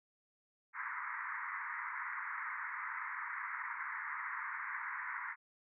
white band-pass noise, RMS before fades -42 dBFS, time 0.73-5.36 s, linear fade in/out 50 ms, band 930 to 2100 Hz, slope 96 dB/octave, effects none

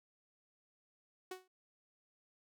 sawtooth tone with exponential decay, 371 Hz, F#4, 5 cents sharp, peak -36 dBFS, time 1.31-1.48 s, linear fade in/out 5 ms, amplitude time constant 36 ms, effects none

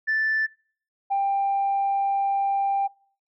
sine tone pair in turn, 1760 / 791.3 Hz, A6 / G5, 0 / +16 cents, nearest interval octave + major second, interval 1384 cents, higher first, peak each -19 dBFS, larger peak neither, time 0.07-0.47 / 1.1-2.88 s, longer second, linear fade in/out 20 ms, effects noise-tail reverb RT60 0.5 s tail -25 dB re dry + tanh soft clip ceiling -17 dBFS

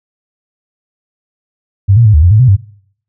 sine tone with pitch steps, 98.6 / 117.3 / 106.7 / 75 / 87.7 / 107.2 / 128 / 98.4 Hz, G2 / A#2 / G#2 / D2 / F2 / A2 / C3 / G2, +11 / +11 / +47 / +37 / +8 / -45 / -38 / +7 cents, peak -3 dBFS, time 1.88-2.568 s, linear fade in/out 20 ms, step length 86 ms, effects noise-tail reverb RT60 0.6 s tail -22 dB re dry

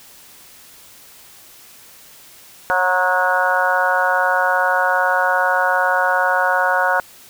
harmonic tone with a mistuned harmonic, 182.5 Hz, F#3, 24 cents flat, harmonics 3 / 4 / 5 / 6 / 7 / 8 / 9, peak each -22 / -21 / -21 / -24 / -27 / -18 / -29 dBFS, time 2.7-7 s, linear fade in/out 0 ms, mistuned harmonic 5, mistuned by +35 cents, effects white hiss -44 dBFS RMS until 7.29 s

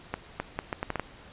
accelerating click train, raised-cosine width 0.5 ms, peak -14 dBFS, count 8, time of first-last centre 0.14-0.997 s, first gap 260 ms, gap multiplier 0.73, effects pink hiss -50 dBFS RMS until 1.32 s + resampled to 8000 Hz

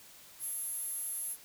15% pulse tone with high-pass filter, 694 Hz, F5, 11 cents flat, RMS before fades -38 dBFS, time 0.39-1.37 s, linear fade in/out 50 ms, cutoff 11000 Hz, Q 9.5, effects white hiss -55 dBFS RMS until 1.44 s

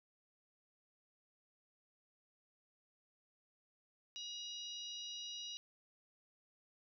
harmonic tone with a mistuned harmonic, 959 Hz, A#5, 49 cents sharp, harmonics 3 / 4 / 5 / 6, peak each -48 / -48 / -55 / -52 dBFS, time 4.16-5.57 s, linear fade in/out 0 ms, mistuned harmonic 5, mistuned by +36 cents, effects none

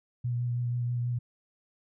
sine tone with vibrato, 121.3 Hz, B2, 31 cents flat, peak -27 dBFS, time 0.24-1.19 s, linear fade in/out 10 ms, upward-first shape triangle, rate 6.2 Hz, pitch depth 21 cents each way, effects none

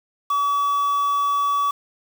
triangle tone with quantisation, 1140 Hz, C#6, 48 cents sharp, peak -16 dBFS, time 0.3-1.71 s, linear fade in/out 5 ms, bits 6, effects none

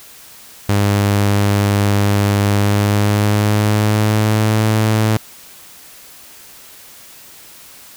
sawtooth tone with pitch glide, 101.5 to 108.79 Hz, G#2 to A2, -39 to -19 cents, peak -8 dBFS, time 0.69-5.17 s, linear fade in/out 0 ms, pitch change +120 cents, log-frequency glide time 2.5-4.65 s, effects white hiss -40 dBFS RMS until 7.96 s

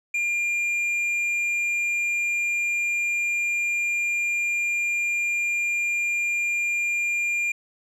sine tone with tanh clipping, 2400 Hz, D7, 37 cents sharp, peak -23 dBFS, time 0.14-7.52 s, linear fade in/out 5 ms, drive 5 dB, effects none

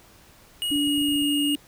square tone with pitch glide, 2889 to 2857 Hz, F#7 to F7, -42 to +39 cents, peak -25 dBFS, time 0.62-1.55 s, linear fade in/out 0 ms, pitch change -19 cents, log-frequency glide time 0.78-1.23 s
clicks, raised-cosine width 5 ms, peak -32 dBFS, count 9, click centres 0.705 / 0.759 / 0.874 / 0.979 / 1.015 / 1.086 / 1.123 / 1.159 / 1.222 s
sine tone, 290.3 Hz, D4, 20 cents flat, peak -22 dBFS, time 0.71-1.56 s, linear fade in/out 10 ms
effects pink hiss -53 dBFS RMS until 1.67 s

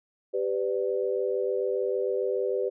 sine chord, G major, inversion none, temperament equal with one note detuned, 392 / 500.5 / 587.3 Hz, G4 / B4 / D5, 0 / +23 / 0 cents, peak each -28 / -28 / -34 dBFS, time 0.33-2.7 s, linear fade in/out 20 ms, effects none

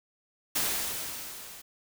white noise with level ramp, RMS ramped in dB -27 to -47 dBFS, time 0.55-1.62 s, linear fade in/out 10 ms, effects none

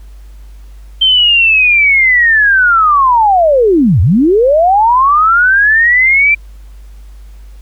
sine linear two-way sweep, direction down then up, 3136 to 75.9 to 2364 Hz, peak -5 dBFS, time 1.01-6.35 s, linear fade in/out 10 ms, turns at 4.01 s, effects added 50 Hz sine -30 dBFS peak until 7.61 s + pink hiss -50 dBFS RMS until 7.61 s

